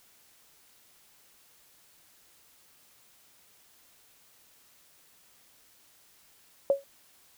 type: tone with exponential decay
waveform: sine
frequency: 554.4 Hz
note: C#5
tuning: in tune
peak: -16 dBFS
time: 6.7-6.84 s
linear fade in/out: 1 ms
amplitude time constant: 29 ms
effects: white hiss -61 dBFS RMS until 7.37 s